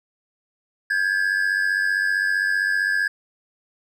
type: tone pair together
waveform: triangle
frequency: 1604.6 / 1700 Hz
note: G6 / G#6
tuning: +40 / +40 cents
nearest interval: minor second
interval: 100 cents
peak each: -20 dBFS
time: 0.9-3.08 s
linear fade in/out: 5 ms
effects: none